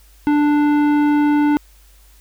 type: tone with tanh clipping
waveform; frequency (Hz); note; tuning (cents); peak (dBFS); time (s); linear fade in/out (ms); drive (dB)
triangle; 294.5; D4; +5; -14; 0.27-1.57; 0; 18
effects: added 50 Hz sine -46 dBFS peak until 2.2 s + white hiss -53 dBFS RMS until 2.2 s